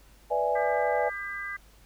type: chord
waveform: sine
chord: E dominant seventh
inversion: second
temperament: equal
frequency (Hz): 493.9 / 587.3 / 659.3 / 830.6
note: B4 / D5 / E5 / G#5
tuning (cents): 0 / 0 / 0 / 0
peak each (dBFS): -29 / -29 / -31 / -28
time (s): 0.3-1.1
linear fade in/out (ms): 20
type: harmonic tone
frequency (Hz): 400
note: G4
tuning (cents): +35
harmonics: 3 / 4 / 5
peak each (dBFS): -40 / -36 / -36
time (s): 0.55-1.57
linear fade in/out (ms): 10
effects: added 50 Hz sine -55 dBFS peak until 1.85 s + pink hiss -59 dBFS RMS until 1.85 s